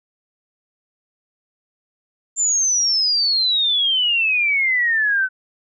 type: exponential sweep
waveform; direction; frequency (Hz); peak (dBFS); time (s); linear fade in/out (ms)
sine; down; 7290 to 1500; -15; 2.36-5.29; 50
effects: none